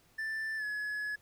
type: tone with pitch glide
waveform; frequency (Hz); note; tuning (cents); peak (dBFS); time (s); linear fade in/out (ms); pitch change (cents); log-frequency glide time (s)
triangle; 1768 to 1696; A6 to G#6; +8 to +36; -32; 0.18-1.16; 10; -72; 0.57-0.64
effects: pink hiss -66 dBFS RMS until 1.21 s